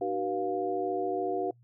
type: tone cluster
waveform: sine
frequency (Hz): 307.1 / 380.9 / 484.3 / 703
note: D#4 / G4 / B4 / F5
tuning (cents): -23 / -50 / -34 / +11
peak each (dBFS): -37 / -31 / -35 / -33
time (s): 0.01-1.51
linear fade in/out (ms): 5
effects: noise-tail reverb RT60 0.1 s tail -24 dB re dry + added 120 Hz sine -57 dBFS peak until 1.63 s